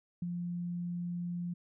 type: tone with ADSR envelope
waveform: sine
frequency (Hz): 174.61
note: F3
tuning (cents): 0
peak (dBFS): -31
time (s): 0.22-1.54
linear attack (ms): 4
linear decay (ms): 24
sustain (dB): -3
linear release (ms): 11
effects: none